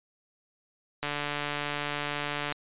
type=click train; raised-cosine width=0.3 ms; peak=-15 dBFS; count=219; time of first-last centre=1.03-2.523 s; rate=146 Hz; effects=resampled to 8000 Hz